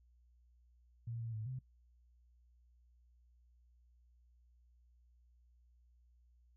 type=tone with pitch steps; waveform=sine; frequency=116.3 / 114.7 / 108.8 / 129.1 Hz; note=A#2 / A#2 / A2 / C3; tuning=-4 / -28 / -19 / -23 cents; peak=-40 dBFS; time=1.07-1.59 s; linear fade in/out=5 ms; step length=130 ms; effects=noise-tail reverb RT60 0.1 s tail -20 dB re dry + added 60 Hz sine -65 dBFS peak until 6.56 s